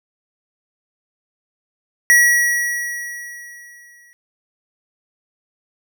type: tone with exponential decay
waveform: square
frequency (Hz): 1922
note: B6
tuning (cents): -48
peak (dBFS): -8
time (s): 2.1-4.13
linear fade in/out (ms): 0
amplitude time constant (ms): 440
effects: none